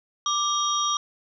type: tone cluster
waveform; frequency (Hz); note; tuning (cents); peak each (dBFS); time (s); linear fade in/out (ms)
sine; 1182 / 3233 / 3741 / 5730; D6 / G#7 / A#7 / F8; +11 / -47 / +5 / +44; -24 / -29 / -31 / -29; 0.26-0.97; 2
effects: none

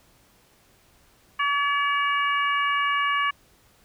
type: harmonic tone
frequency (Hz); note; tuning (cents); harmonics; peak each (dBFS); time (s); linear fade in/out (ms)
570; C#5; +48; 2 / 3 / 4 / 5; -23 / -27 / -29 / -31; 1.39-3.31; 10
effects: pink hiss -59 dBFS RMS until 3.84 s

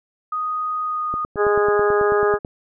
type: tone with pitch glide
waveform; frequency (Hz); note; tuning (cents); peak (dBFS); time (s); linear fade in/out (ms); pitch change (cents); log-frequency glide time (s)
sine; 1244.5 to 1233.1; D#6 to D#6; 0 to -16; -21; 0.32-1.25; 5; -16; 0.83-1.1
type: click train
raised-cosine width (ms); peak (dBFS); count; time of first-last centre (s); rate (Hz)
2; -17; 13; 1.14-2.449; 9.17
type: harmonic tone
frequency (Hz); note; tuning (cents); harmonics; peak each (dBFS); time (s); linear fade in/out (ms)
206.6; G#3; -9; 2 / 3 / 4 / 5 / 6 / 7 / 8; -16 / -27 / -26 / -32 / -23 / -32 / -27; 1.36-2.39; 50
effects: none

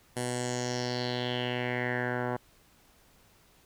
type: tone with low-pass filter sweep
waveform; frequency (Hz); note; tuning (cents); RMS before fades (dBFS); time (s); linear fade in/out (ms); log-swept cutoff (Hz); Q
10% pulse; 123.47; B2; 0; -32; 0.16-2.37; 10; 10000 to 1200; 4.3
effects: pink hiss -62 dBFS RMS until 3.65 s

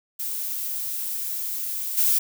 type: noise with level steps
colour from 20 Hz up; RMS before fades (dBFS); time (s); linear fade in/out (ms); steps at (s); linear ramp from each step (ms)
violet; -29 / -20; 0.19-2.19; 10; 1.97; 10
effects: none

